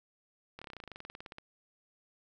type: slowing click train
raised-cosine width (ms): 0.3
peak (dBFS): -29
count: 20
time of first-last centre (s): 0.59-1.384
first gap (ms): 26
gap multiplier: 1.05
effects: none